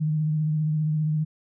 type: tone with vibrato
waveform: sine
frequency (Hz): 154.1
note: D#3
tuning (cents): -16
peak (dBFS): -21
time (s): 0-1.25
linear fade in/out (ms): 20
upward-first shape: sine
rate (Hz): 15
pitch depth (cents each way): 29
effects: none